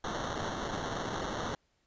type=noise with sample-and-hold; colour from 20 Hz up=white; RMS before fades=-36 dBFS; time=0.04-1.55 s; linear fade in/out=2 ms; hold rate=2450 Hz; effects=pink hiss -74 dBFS RMS until 1.86 s + resampled to 16000 Hz